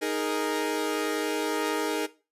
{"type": "chord", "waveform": "sawtooth", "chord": "D# suspended fourth", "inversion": "none", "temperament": "equal", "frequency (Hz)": [311.1, 415.3, 466.2], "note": ["D#4", "G#4", "A#4"], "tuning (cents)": [0, 0, 0], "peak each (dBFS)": -27, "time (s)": [0.01, 2.07], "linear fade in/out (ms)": 20, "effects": ["noise-tail reverb RT60 0.3 s tail -17 dB re dry", "resampled to 32000 Hz"]}